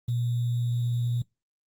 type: tone with sample-and-hold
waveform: sine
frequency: 120 Hz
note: B2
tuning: 49 cents flat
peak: -24 dBFS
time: 0.08-1.22 s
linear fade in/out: 5 ms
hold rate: 3675 Hz
effects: noise-tail reverb RT60 0.2 s tail -24 dB re dry + Opus 24 kbps